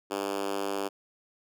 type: tone with high-pass filter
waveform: 5% pulse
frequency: 99.2 Hz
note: G2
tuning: 21 cents sharp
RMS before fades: -32 dBFS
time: 0.1-0.89 s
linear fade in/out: 20 ms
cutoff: 340 Hz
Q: 2.2
effects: none